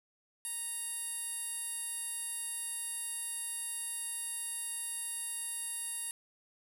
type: tone with band-pass filter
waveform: 15% pulse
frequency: 932.3 Hz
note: A#5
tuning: in tune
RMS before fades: -39 dBFS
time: 0.45-6.11 s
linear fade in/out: 0 ms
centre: 11000 Hz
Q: 4.8
effects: none